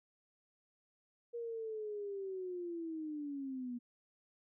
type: linear sweep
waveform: sine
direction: down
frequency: 475.3 to 238.5 Hz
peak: -39 dBFS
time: 1.33-3.79 s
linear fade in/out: 20 ms
effects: none